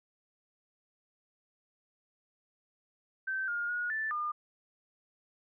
sine tone with pitch steps, 1548 / 1418 / 1447 / 1760 / 1209 Hz, G6 / F6 / F#6 / A6 / D6, -22 / +26 / -39 / 0 / +50 cents, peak -31 dBFS, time 3.27-4.32 s, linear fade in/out 10 ms, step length 210 ms, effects none

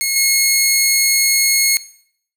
10% pulse tone with level steps, 2170 Hz, C#7, 37 cents flat, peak -7 / -3 dBFS, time 0.01-1.77 s, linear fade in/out 0 ms, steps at 0.16 s, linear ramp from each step 2 ms, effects noise-tail reverb RT60 0.6 s tail -17 dB re dry

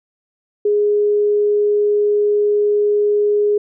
sine tone, 414.8 Hz, G#4, 2 cents flat, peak -12 dBFS, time 0.65-3.58 s, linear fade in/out 5 ms, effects none

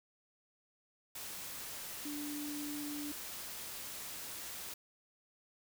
sine tone in noise, 293.3 Hz, D4, 2 cents flat, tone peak -40 dBFS, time 2.05-3.12 s, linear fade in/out 5 ms, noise white, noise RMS -45 dBFS, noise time 1.15-4.74 s, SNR +2 dB, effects none

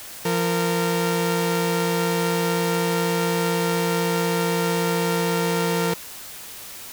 sawtooth tone pair together, 172.2 / 460.6 Hz, F3 / A#4, -24 / -21 cents, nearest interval octave + perfect fourth, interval 1703 cents, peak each -19 dBFS, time 0.25-5.94 s, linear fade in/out 5 ms, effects white hiss -38 dBFS RMS until 6.92 s

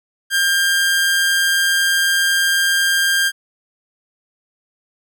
sawtooth tone with amplitude modulation, 1598 Hz, G6, 33 cents sharp, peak -9 dBFS, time 0.3-3.32 s, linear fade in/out 50 ms, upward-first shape sine, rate 168 Hz, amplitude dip 30%, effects none

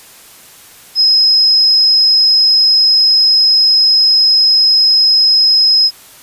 sine tone, 5110 Hz, D#8, 45 cents sharp, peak -6 dBFS, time 0.95-5.91 s, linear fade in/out 50 ms, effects white hiss -39 dBFS RMS until 6.22 s + resampled to 32000 Hz

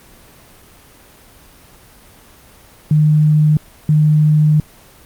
sine tone bursts at uneven times, 152.3 Hz, D#3, 37 cents flat, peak -8 dBFS, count 2, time 2.91-3.57 / 3.89-4.6 s, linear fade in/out 2 ms, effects pink hiss -44 dBFS RMS until 5.05 s + Opus 24 kbps

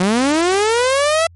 sawtooth linear sweep, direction up, 174.61 to 670 Hz, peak -9 dBFS, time 0-1.27 s, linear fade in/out 5 ms, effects added 86 Hz sine -41 dBFS peak until 1.35 s + MP3 48 kbps

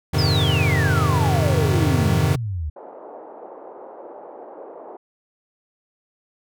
square chord, F minor seventh, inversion none, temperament equal, 87.31 / 103.83 / 130.81 / 155.56 Hz, F2 / Ab2 / C3 / Eb3, 0 / 0 / 0 / 0 cents, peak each -23 dBFS, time 0.13-2.36 s, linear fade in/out 10 ms
sine exponential sweep, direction down, 5250 to 71.1 Hz, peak -23 dBFS, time 0.18-2.7 s, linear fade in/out 10 ms
pink band-pass noise, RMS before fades -39 dBFS, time 2.76-4.97 s, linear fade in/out 5 ms, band 390 to 840 Hz, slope 24 dB/octave
effects none

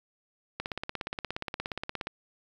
click train, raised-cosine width 0.3 ms, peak -17 dBFS, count 26, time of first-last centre 0.6-2.071 s, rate 17 Hz, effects 9-bit

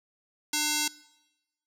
square tone with band-pass filter, 300 Hz, D4, 37 cents sharp, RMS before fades -28 dBFS, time 0.53-0.88 s, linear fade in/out 5 ms, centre 6400 Hz, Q 1.1, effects noise-tail reverb RT60 1.0 s tail -22 dB re dry

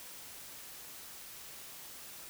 silence, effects white hiss -49 dBFS RMS until 2.29 s

